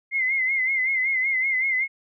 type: tone with vibrato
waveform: sine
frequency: 2091 Hz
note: C7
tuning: 2 cents flat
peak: -20 dBFS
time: 0.11-1.88 s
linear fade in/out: 50 ms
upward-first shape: sine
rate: 5.3 Hz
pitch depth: 67 cents each way
effects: none